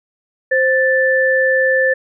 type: tone pair together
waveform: sine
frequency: 523.3 / 1760.2 Hz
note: C5 / A6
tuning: 0 / 0 cents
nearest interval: octave + major sixth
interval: 2100 cents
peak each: -14 dBFS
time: 0.51-1.94 s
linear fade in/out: 10 ms
effects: none